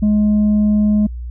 sine tone, 210.1 Hz, G#3, 20 cents sharp, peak -8 dBFS, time 0.02-1.07 s, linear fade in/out 10 ms, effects tanh soft clip ceiling -10 dBFS + added 60 Hz sine -24 dBFS peak until 1.3 s

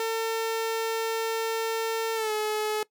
sawtooth tone with pitch glide, 450 to 427.5 Hz, A4 to A4, +39 to -50 cents, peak -22 dBFS, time 0-2.83 s, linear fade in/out 2 ms, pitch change -89 cents, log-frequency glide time 2.15-2.32 s, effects noise-tail reverb RT60 0.1 s tail -21 dB re dry

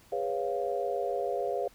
sine chord, C# dominant seventh, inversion second, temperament equal with one note detuned, 406.8 / 493.9 / 554.4 / 698.5 Hz, G#4 / B4 / C#5 / E#5, -36 / 0 / 0 / 0 cents, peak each -34 dBFS, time 0.12-1.68 s, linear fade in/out 5 ms, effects pink hiss -59 dBFS RMS until 1.74 s

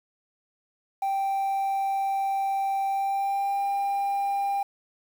sine tone with pitch glide, 783 to 797.1 Hz, G5 to G5, -2 to +29 cents, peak -21 dBFS, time 1.02-4.63 s, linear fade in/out 5 ms, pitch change +31 cents, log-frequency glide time 2.88-3.63 s, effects tanh soft clip ceiling -23 dBFS + 8-bit

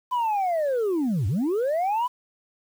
sine linear two-way sweep, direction down then up, 1016 to 85.5 to 1016 Hz, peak -19 dBFS, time 0.11-2.08 s, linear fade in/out 20 ms, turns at 1.27 s, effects tanh soft clip ceiling -20 dBFS + 8-bit

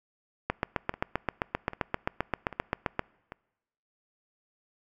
two click trains, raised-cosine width 0.5 ms, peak -24 / -11 dBFS, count 4 / 20, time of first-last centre 0.94-3.321 / 0.5-2.993 s, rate 1.26 / 7.62 Hz, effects noise-tail reverb RT60 1.0 s tail -25 dB re dry

